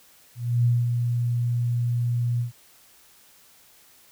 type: tone with ADSR envelope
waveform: sine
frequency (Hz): 120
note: B2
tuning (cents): -49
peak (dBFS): -16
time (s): 0.35-2.52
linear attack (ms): 300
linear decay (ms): 210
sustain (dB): -5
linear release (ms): 120
effects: white hiss -55 dBFS RMS until 4.11 s